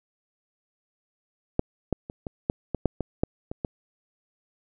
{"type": "clicks", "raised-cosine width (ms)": 2, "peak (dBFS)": [-7, -10, -23, -19, -9, -13, -7, -14, -8, -19, -14], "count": 11, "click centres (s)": [1.594, 1.927, 2.099, 2.268, 2.499, 2.747, 2.857, 3.007, 3.235, 3.515, 3.648], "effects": []}